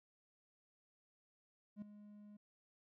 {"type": "tone with ADSR envelope", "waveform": "triangle", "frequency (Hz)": 207.7, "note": "G#3", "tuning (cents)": 0, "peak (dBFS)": -40, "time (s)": [1.76, 2.37], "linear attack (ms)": 60, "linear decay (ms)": 4, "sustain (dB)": -13, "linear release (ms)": 7, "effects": []}